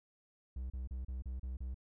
triangle tone bursts, 63.5 Hz, B1, 49 cents sharp, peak -36 dBFS, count 7, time 0.56-1.744 s, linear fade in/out 5 ms, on 140 ms, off 34 ms, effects none

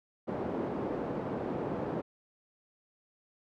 pink band-pass noise, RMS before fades -35 dBFS, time 0.27-2.02 s, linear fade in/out 20 ms, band 210 to 640 Hz, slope 12 dB/octave, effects none

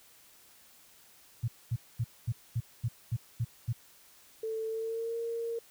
sine tone bursts, 116.6 Hz, A#2, 1 cent sharp, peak -27 dBFS, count 9, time 1.43-3.729 s, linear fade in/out 10 ms, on 51 ms, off 230 ms
sine tone with pitch glide, 443.4 to 462.5 Hz, A4 to A#4, +13 to -14 cents, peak -32 dBFS, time 4.43-5.59 s, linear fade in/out 5 ms, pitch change +73 cents, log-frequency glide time 4.67-5.17 s
effects white hiss -59 dBFS RMS until 5.7 s

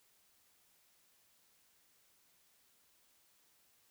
silence, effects white hiss -71 dBFS RMS until 3.9 s

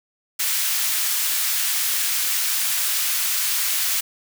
white high-pass noise, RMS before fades -22 dBFS, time 0.39-4.01 s, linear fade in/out 10 ms, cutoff 1500 Hz, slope 12 dB/octave, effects none

